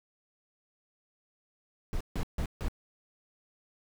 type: noise bursts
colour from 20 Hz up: brown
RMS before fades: -31 dBFS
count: 4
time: 1.93-2.684 s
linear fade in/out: 0 ms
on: 76 ms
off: 150 ms
effects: none